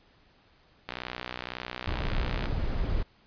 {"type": "click train", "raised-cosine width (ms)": 0.3, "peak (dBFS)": -18, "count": 98, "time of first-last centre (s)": [0.89, 2.457], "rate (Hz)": 61.9}
{"type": "noise", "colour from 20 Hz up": "brown", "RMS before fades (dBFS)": -29, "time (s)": [1.87, 3.03], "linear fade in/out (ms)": 5}
{"effects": ["pink hiss -62 dBFS RMS until 3.26 s", "resampled to 11025 Hz"]}